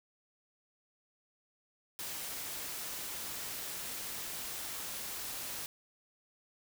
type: noise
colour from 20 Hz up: white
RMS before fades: -41 dBFS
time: 1.99-5.66 s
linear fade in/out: 0 ms
effects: none